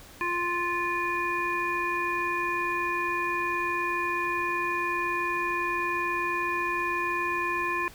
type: harmonic tone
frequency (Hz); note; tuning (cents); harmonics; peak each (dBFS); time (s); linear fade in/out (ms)
349.2; F4; 0; 1 / 3 / 5 / 7; -34 / -29 / -32 / -32; 0.21-7.88; 0
effects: pink hiss -49 dBFS RMS until 7.94 s